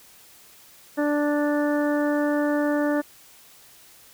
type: harmonic tone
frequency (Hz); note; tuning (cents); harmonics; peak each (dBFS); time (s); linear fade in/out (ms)
293.7; D4; 0; 1 / 2 / 3 / 4 / 5 / 6; -22 / -25 / -34 / -36 / -35 / -34; 0.97-3.02; 20
effects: white hiss -51 dBFS RMS until 4.13 s